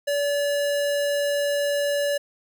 square tone, 574 Hz, D5, 40 cents flat, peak -22 dBFS, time 0.07-2.18 s, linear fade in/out 10 ms, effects none

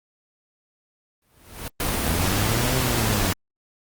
pink noise with exponential growth, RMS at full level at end -29 dBFS, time 1.22-1.68 s, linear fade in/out 1 ms, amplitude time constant 99 ms
pink noise, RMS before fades -24 dBFS, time 1.8-3.33 s, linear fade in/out 2 ms
sawtooth linear two-way sweep, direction up then down, 77.78 to 130.81 to 90.5 Hz, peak -20 dBFS, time 2.06-3.33 s, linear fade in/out 5 ms, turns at 2.76 s
effects Opus 32 kbps

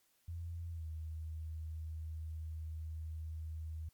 sine tone with pitch glide, 84.5 to 79.3 Hz, E2 to D#2, +43 to +33 cents, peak -40 dBFS, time 0.28-3.89 s, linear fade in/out 5 ms, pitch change -110 cents, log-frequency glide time 0.71-0.86 s, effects white hiss -74 dBFS RMS until 3.93 s + MP3 96 kbps

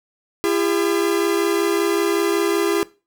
45% pulse tone pair together, 338.1 / 403.4 Hz, E4 / G4, +44 / +50 cents, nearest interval minor third, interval 306 cents, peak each -20 dBFS, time 0.44-2.83 s, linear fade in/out 0 ms, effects noise-tail reverb RT60 0.3 s tail -20 dB re dry

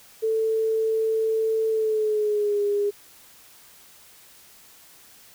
sine tone with pitch glide, 443.1 to 408.7 Hz, A4 to G#4, +12 to -28 cents, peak -20 dBFS, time 0.22-2.91 s, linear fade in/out 20 ms, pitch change -140 cents, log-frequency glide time 1.69-2.62 s, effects white hiss -51 dBFS RMS until 5.34 s

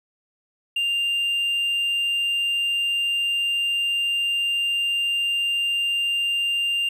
sine tone with hard clipping, 2794 Hz, F7, in tune, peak -21 dBFS, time 0.76-6.89 s, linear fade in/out 5 ms, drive 2 dB, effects none

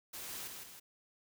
white noise with echo, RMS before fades -45 dBFS, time 0.13-0.48 s, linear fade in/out 10 ms, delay 160 ms, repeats 2, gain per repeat -4 dB, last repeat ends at 0.8 s, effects none

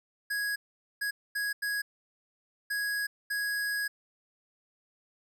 square tone bursts at uneven times, 1661.2 Hz, G#6, in tune, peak -30 dBFS, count 6, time 0.3-0.56 / 1.01-1.11 / 1.35-1.53 / 1.62-1.82 / 2.7-3.07 / 3.3-3.88 s, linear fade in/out 10 ms, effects none

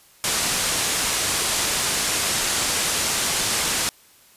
white low-pass noise, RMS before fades -23 dBFS, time 0.24-3.89 s, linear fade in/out 0 ms, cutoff 10000 Hz, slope 24 dB/octave, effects white hiss -53 dBFS RMS until 4.36 s + resampled to 32000 Hz

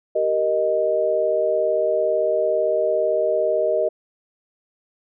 sine chord, Eb major, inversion first, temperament just, 388.9 / 466.7 / 622.3 Hz, G4 / Bb4 / Eb5, -14 / +2 / 0 cents, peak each -25 / -23 / -19 dBFS, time 0.15-3.89 s, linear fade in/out 10 ms, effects none

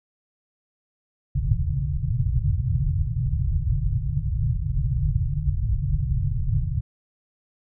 white low-pass noise, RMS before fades -23 dBFS, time 1.35-6.81 s, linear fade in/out 10 ms, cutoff 150 Hz, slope 96 dB/octave, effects none

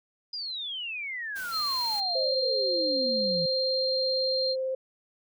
sine exponential sweep, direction down, 4990 to 160 Hz, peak -32 dBFS, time 0.33-3.46 s, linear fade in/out 5 ms
white noise, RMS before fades -43 dBFS, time 1.35-2.01 s, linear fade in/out 20 ms
sine tone, 4186 Hz, C8, in tune, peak -27 dBFS, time 1.51-4.56 s, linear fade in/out 50 ms
sine tone with vibrato, 523.3 Hz, C5, in tune, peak -27 dBFS, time 2.15-4.75 s, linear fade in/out 5 ms, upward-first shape triangle, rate 18 Hz, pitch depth 9 cents each way
effects none

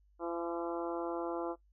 harmonic tone with a mistuned harmonic, 170 Hz, F3, 46 cents flat, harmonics 2 / 3 / 4 / 5 / 6 / 7 / 8, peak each -37 / -41 / -43 / -45 / -47 / -48 / -49 dBFS, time 0.19-1.56 s, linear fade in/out 50 ms, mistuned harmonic 7, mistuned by -15 cents, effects noise-tail reverb RT60 0.1 s tail -17 dB re dry + added 50 Hz sine -64 dBFS peak until 1.72 s

